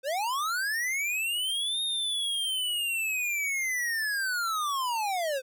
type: linear two-way sweep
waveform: square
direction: up then down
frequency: 502 to 3720 to 502 Hz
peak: -28 dBFS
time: 0.03-5.42 s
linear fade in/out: 50 ms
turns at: 1.82 s
effects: none